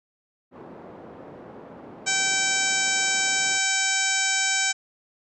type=band-pass noise; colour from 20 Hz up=pink; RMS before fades=-43 dBFS; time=0.51-3.6 s; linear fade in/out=50 ms; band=220 to 770 Hz; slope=12 dB/octave
type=harmonic tone; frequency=773 Hz; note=G5; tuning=24 cents flat; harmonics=1 / 2 / 3 / 4 / 5 / 6 / 7 / 8 / 9 / 10; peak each=-33 / -27 / -28 / -33 / -33 / -37 / -31 / -31 / -28 / -30 dBFS; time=2.06-4.73 s; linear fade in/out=20 ms
effects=none